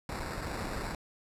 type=noise with sample-and-hold; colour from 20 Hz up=pink; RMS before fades=-37 dBFS; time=0.09-0.95 s; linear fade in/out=0 ms; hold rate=3150 Hz; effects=low-pass 12000 Hz 12 dB/octave